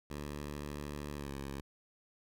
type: tone with pitch glide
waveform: 10% pulse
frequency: 73.1 to 69.16 Hz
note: D2 to C#2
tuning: -7 to -3 cents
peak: -32 dBFS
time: 0.1-1.61 s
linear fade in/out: 5 ms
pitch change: -96 cents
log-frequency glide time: 1.14-1.32 s
effects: none